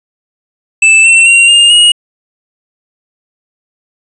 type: tone with pitch steps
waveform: square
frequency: 2637 / 2696 / 2755 / 2816 / 2879 Hz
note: E7 / E7 / F7 / F7 / F#7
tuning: 0 / +38 / -24 / +14 / -48 cents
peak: -3 dBFS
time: 0.82-1.92 s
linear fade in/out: 5 ms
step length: 220 ms
effects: resampled to 22050 Hz + 7-bit